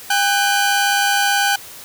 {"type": "tone pair together", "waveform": "sawtooth", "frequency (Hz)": [804.6, 1511], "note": ["G5", "F#6"], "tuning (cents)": [45, 36], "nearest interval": "major seventh", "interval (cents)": 1091, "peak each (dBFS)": [-13, -14], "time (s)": [0.1, 1.56], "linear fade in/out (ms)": 5, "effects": ["white hiss -37 dBFS RMS until 1.84 s"]}